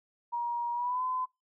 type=tone with pitch glide; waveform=sine; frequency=950 to 1018.2 Hz; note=A#5 to C6; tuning=+33 to -47 cents; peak=-29 dBFS; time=0.32-1.26 s; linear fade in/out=20 ms; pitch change=+120 cents; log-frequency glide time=0.73-1.03 s; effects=noise-tail reverb RT60 0.2 s tail -24 dB re dry